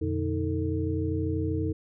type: tone cluster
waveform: sine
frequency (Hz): 87.4 / 119.9 / 147.8 / 314.2 / 446.4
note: F2 / A#2 / D3 / D#4 / A4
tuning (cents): +2 / +49 / +11 / +17 / +25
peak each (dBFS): -29 / -36 / -37 / -30 / -34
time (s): 0.01-1.73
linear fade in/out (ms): 10
effects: none